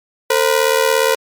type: ring-modulated tone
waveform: sawtooth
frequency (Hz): 488.7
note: B4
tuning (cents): -18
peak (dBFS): -5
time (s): 0.3-1.15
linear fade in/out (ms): 5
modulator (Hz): 38.6
effects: MP3 96 kbps